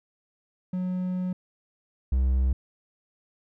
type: tone pair in turn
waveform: triangle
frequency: 182.8 / 64.63 Hz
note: F#3 / C2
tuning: -21 / -21 cents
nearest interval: octave + tritone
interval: 1800 cents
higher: first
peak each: -24 / -18 dBFS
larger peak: second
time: 0.73-1.33 / 2.12-2.53 s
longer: first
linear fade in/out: 5 ms
effects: none